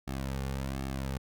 sawtooth tone with flanger, 67 Hz, C2, 42 cents sharp, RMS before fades -35 dBFS, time 0.07-1.18 s, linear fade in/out 10 ms, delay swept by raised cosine 2 to 3.1 ms, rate 1.3 Hz, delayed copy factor -0.8, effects none

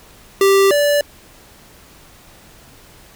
square tone pair in turn, 392 / 581.2 Hz, G4 / D5, 0 / -18 cents, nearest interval perfect fifth, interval 682 cents, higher second, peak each -10 / -13 dBFS, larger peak first, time 0.41-0.71 / 0.71-1.01 s, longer neither, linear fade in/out 2 ms, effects pink hiss -45 dBFS RMS until 3.15 s

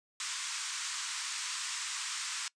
white band-pass noise, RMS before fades -38 dBFS, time 0.2-2.48 s, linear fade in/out 2 ms, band 1000 to 8600 Hz, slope 48 dB/octave, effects noise-tail reverb RT60 0.1 s tail -23 dB re dry + resampled to 22050 Hz

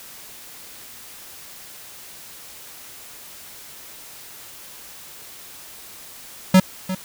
square tone with echo, 186.9 Hz, F#3, 18 cents sharp, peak -9 dBFS, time 6.54-6.6 s, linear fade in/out 5 ms, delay 350 ms, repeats 1, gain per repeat -14 dB, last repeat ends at 6.95 s, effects white hiss -41 dBFS RMS until 7.04 s

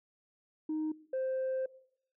sine tone pair in turn, 310.9 / 522.9 Hz, D#4 / C5, -1 / -1 cents, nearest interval major sixth, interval 900 cents, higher second, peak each -30 / -29 dBFS, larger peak second, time 0.69-0.92 / 1.13-1.66 s, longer second, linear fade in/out 5 ms, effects noise-tail reverb RT60 0.7 s tail -21 dB re dry + tanh soft clip ceiling -29 dBFS

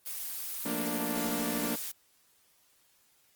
blue noise, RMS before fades -37 dBFS, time 0.05-1.92 s, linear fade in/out 20 ms
sawtooth chord, Bb major seventh, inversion second, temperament equal, 174.61 / 220 / 233.1 / 293.7 Hz, F3 / A3 / Bb3 / D4, 0 / 0 / 0 / 0 cents, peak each -37 / -36 / -31 / -31 dBFS, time 0.65-1.76 s, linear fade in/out 10 ms
effects white hiss -67 dBFS RMS until 3.35 s + Opus 24 kbps

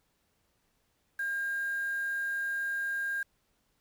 sine tone with quantisation, 1609 Hz, G6, 45 cents sharp, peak -30 dBFS, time 1.19-3.23 s, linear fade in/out 5 ms, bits 8, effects pink hiss -74 dBFS RMS until 3.8 s

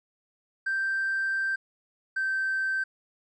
triangle tone pair in turn, 1568 / 1553.6 Hz, G6 / G6, 0 / -16 cents, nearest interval unison, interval 16 cents, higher first, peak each -22 dBFS, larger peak neither, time 0.66-1.56 / 2.16-2.84 s, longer first, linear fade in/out 10 ms, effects tanh soft clip ceiling -22 dBFS + resampled to 22050 Hz

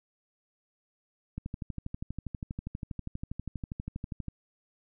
click train, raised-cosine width 5 ms, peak -23 dBFS, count 37, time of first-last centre 1.38-4.283 s, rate 12.4 Hz, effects none

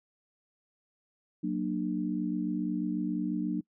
sine chord, Gb augmented, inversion none, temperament equal with one note detuned, 185 / 233.1 / 299.3 Hz, Gb3 / Bb3 / D4, 0 / 0 / +33 cents, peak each -33 / -34 / -32 dBFS, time 1.43-3.61 s, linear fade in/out 10 ms, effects noise-tail reverb RT60 0.1 s tail -26 dB re dry

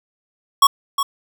square tone with echo, 1108.7 Hz, C#6, in tune, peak -8 dBFS, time 0.62-0.67 s, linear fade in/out 5 ms, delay 360 ms, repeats 1, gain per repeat -9 dB, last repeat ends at 1.03 s, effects none

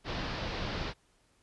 pink low-pass noise, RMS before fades -36 dBFS, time 0.04-0.94 s, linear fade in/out 50 ms, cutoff 5100 Hz, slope 48 dB/octave, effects pink hiss -69 dBFS RMS until 1.42 s + resampled to 24000 Hz

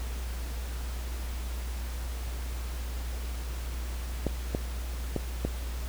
clicks, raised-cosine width 2 ms, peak -14 dBFS, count 4, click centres 4.267 / 4.549 / 5.163 / 5.45 s, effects added 60 Hz sine -32 dBFS peak until 5.88 s + pink hiss -44 dBFS RMS until 5.88 s

